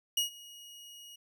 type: tone with ADSR envelope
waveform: sawtooth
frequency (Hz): 2888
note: F#7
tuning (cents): -43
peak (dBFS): -22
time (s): 0.17-1.16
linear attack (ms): 5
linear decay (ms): 120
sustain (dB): -23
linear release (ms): 8
effects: none